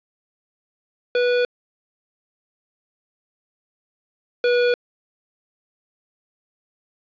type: tone pair in turn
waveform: square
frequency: 490 / 486.6 Hz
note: B4 / B4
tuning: -14 / -26 cents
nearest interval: unison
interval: 12 cents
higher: first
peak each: -17 / -16 dBFS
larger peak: second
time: 1.15-1.45 / 4.44-4.74 s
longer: neither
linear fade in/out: 2 ms
effects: resampled to 11025 Hz + 7-bit